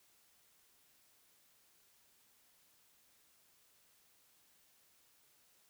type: silence
effects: white hiss -70 dBFS RMS until 5.69 s